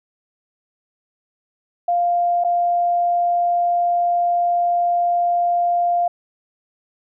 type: tone with dropouts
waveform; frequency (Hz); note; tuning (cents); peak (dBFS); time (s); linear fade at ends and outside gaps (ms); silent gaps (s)
sine; 698.5; F5; 0; -15; 1.88-6.08; 5; 2.439-2.446
effects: none